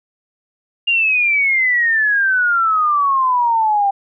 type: exponential sweep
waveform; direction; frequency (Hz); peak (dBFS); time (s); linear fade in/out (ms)
sine; down; 2820 to 784; -12; 0.87-3.91; 10
effects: none